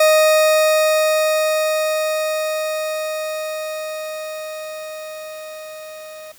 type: tone with level ramp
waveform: 40% pulse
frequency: 622.3 Hz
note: D#5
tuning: in tune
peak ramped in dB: -9 to -33 dBFS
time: 0-6.32 s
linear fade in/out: 5 ms
effects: white hiss -48 dBFS RMS until 6.38 s